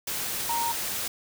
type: tone in noise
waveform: sine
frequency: 932.3 Hz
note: A#5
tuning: in tune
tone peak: -26 dBFS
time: 0.49-0.72 s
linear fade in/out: 5 ms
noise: white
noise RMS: -31 dBFS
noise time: 0.07-1.08 s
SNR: +2 dB
effects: none